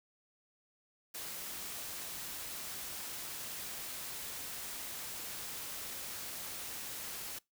white noise, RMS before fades -43 dBFS, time 1.14-7.39 s, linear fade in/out 10 ms, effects noise-tail reverb RT60 0.2 s tail -24 dB re dry

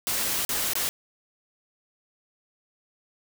white noise with dropouts, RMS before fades -27 dBFS, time 0.07-0.89 s, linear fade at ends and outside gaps 0 ms, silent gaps 0.45-0.492 / 0.734-0.754 s, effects none

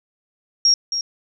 sine tone with echo, 5588 Hz, F8, in tune, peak -11 dBFS, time 0.65-0.74 s, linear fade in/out 2 ms, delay 270 ms, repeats 1, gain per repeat -9 dB, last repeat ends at 1.01 s, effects none

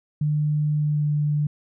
sine tone with pitch glide, 150 to 148.36 Hz, D3 to D3, +37 to +18 cents, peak -19 dBFS, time 0.21-1.47 s, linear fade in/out 5 ms, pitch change -19 cents, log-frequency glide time 0.78-1.1 s, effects none

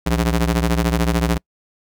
sawtooth ring-modulated tone, 116.54 Hz, A#2, in tune, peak -9 dBFS, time 0.06-1.38 s, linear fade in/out 10 ms, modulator 51.5 Hz, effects noise-tail reverb RT60 0.1 s tail -26 dB re dry

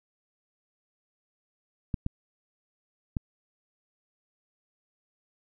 clicks, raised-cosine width 5 ms, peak -16 dBFS, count 3, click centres 1.942 / 2.064 / 3.168 s, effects none

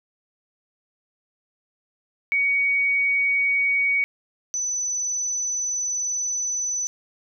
sine tone pair in turn, 2245 / 5993 Hz, C#7 / F#8, +21 / +21 cents, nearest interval octave + perfect fourth, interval 1700 cents, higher second, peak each -18 / -23 dBFS, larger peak first, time 2.32-4.04 / 4.54-6.87 s, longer second, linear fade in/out 0 ms, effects none

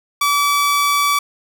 sawtooth tone, 1150 Hz, D6, 37 cents flat, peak -10 dBFS, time 0.21-1.19 s, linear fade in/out 5 ms, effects none

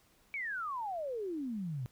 sine exponential sweep, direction down, 2324 to 118.8 Hz, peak -35 dBFS, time 0.34-1.86 s, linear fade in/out 0 ms, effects pink hiss -67 dBFS RMS until 1.91 s

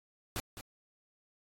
pink noise with echo, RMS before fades -36 dBFS, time 0.36-0.4 s, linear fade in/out 0 ms, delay 210 ms, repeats 1, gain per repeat -10 dB, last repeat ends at 0.61 s, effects AAC 48 kbps

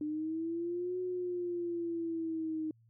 sine linear two-way sweep, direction up then down, 298.5 to 366.4 to 311.2 Hz, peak -33 dBFS, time 0.01-2.71 s, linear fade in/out 2 ms, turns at 0.99 s, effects added 114 Hz sine -62 dBFS peak until 2.89 s

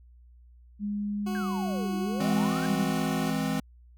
sine tone with vibrato, 201.2 Hz, G3, 45 cents sharp, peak -28 dBFS, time 0.79-2.92 s, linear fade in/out 50 ms, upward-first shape square, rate 0.79 Hz, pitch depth 37 cents each way
20% pulse tone, 367.6 Hz, F#4, 11 cents flat, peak -30 dBFS, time 1.26-3.31 s, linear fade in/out 10 ms
sine exponential two-way sweep, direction down then up, 1639 to 311.1 to 1639 Hz, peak -36 dBFS, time 1.35-2.66 s, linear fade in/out 0 ms, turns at 1.96 s
square chord, E augmented, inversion none, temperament equal, 164.81 / 207.7 / 261.6 Hz, E3 / G#3 / B#3, 0 / 0 / 0 cents, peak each -32 / -32 / -31 dBFS, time 2.2-3.6 s, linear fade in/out 5 ms
effects added 60 Hz sine -51 dBFS peak until 3.97 s

